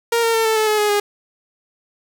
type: tone with pitch steps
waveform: sawtooth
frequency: 466.2 / 457.9 / 449.8 / 441.8 / 434 / 426.3 / 418.7 / 411.3 Hz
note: A#4 / A#4 / A4 / A4 / A4 / G#4 / G#4 / G#4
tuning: 0 / -31 / +38 / +7 / -24 / +45 / +14 / -17 cents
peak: -11 dBFS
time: 0.12-1 s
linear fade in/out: 5 ms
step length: 110 ms
effects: none